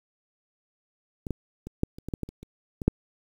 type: clicks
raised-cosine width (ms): 3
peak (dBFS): -21 / -15 / -24 / -10 / -28 / -21 / -15 / -17 / -28 / -30 / -20 / -6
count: 12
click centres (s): 1.268 / 1.307 / 1.67 / 1.834 / 1.985 / 2.086 / 2.138 / 2.233 / 2.29 / 2.43 / 2.818 / 2.88
effects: 8-bit